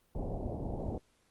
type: low-pass noise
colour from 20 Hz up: pink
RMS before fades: -37 dBFS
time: 0.15-0.98 s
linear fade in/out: 2 ms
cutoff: 800 Hz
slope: 48 dB/octave
effects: pink hiss -71 dBFS RMS until 1.3 s + Opus 32 kbps